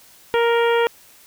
harmonic tone, 467.5 Hz, A#4, 5 cents sharp, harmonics 1 / 2 / 3 / 4 / 5 / 6 / 7, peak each -16 / -22 / -26 / -28 / -30 / -32 / -33 dBFS, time 0.34-0.87 s, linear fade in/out 0 ms, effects white hiss -49 dBFS RMS until 1.26 s

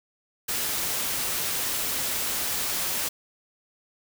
white noise, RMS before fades -28 dBFS, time 0.48-3.09 s, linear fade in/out 10 ms, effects none

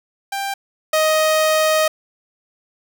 sawtooth tone pair in turn, 790 / 625.7 Hz, G5 / D#5, +13 / +10 cents, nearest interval major third, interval 403 cents, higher first, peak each -18 / -10 dBFS, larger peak second, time 0.32-0.54 / 0.93-1.88 s, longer second, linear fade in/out 5 ms, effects none

